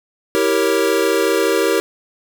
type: chord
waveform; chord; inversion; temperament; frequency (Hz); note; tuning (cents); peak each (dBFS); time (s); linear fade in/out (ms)
square; E diminished seventh; none; equal with one note detuned; 326.8 / 392 / 466.2 / 554.4; E4 / G4 / Bb4 / Db5; -15 / 0 / 0 / 0; -22 / -19 / -19 / -23; 0.35-1.8; 0
effects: 7-bit